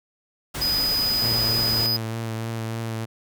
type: noise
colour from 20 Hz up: pink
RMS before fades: -31 dBFS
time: 0.54-1.87 s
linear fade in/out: 10 ms
type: tone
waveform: square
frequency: 4978 Hz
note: D#8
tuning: in tune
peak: -21 dBFS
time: 0.61-1.97 s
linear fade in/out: 10 ms
type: tone with vibrato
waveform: sawtooth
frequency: 113.2 Hz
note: A2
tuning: 50 cents sharp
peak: -23 dBFS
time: 1.21-3.06 s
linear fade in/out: 20 ms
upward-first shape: triangle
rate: 3.3 Hz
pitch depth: 27 cents each way
effects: none